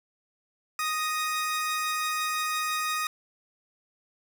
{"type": "tone pair together", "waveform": "sawtooth", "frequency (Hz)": [1244.5, 1869.7], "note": ["D#6", "A#6"], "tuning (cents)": [0, 5], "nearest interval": "perfect fifth", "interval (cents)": 705, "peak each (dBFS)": [-24, -31], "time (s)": [0.79, 3.07], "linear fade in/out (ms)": 2, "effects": []}